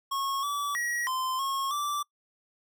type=tone with pitch steps; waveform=square; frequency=1094 / 1150 / 1908 / 1035 / 1088 / 1168 Hz; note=C#6 / D6 / A#6 / C6 / C#6 / D6; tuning=-23 / -37 / +40 / -19 / -33 / -10 cents; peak=-29 dBFS; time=0.11-2.03 s; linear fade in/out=10 ms; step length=320 ms; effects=noise-tail reverb RT60 0.1 s tail -24 dB re dry